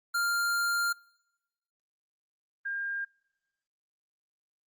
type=tone pair in turn; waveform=square / sine; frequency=1396.9 / 1606.2 Hz; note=F6 / G6; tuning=0 / +42 cents; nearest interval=major second; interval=242 cents; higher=second; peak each=-27 / -31 dBFS; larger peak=first; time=0.14-0.93 / 2.65-3.05 s; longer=first; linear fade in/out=10 ms; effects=noise-tail reverb RT60 1.0 s tail -26 dB re dry + Opus 48 kbps